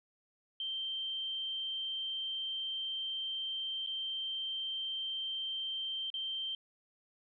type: tone with dropouts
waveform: sine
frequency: 3136 Hz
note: G7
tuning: in tune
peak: -35 dBFS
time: 0.6-6.55 s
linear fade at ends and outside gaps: 2 ms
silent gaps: 3.864-3.871 / 6.102-6.14 s
effects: none